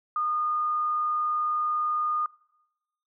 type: tone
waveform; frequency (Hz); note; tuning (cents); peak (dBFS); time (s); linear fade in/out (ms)
sine; 1223; D#6; -30; -24; 0.16-2.26; 2
effects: noise-tail reverb RT60 1.0 s tail -24 dB re dry